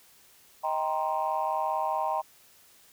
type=chord; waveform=sine; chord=C minor seventh; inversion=first; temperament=just; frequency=627.9 / 784.9 / 941.9 / 1046.5 Hz; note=Eb5 / G5 / Bb5 / C6; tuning=+16 / +2 / +18 / 0 cents; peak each=-32 / -30 / -30 / -33 dBFS; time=0.63-2.22 s; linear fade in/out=20 ms; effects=tanh soft clip ceiling -17 dBFS + white hiss -58 dBFS RMS until 2.92 s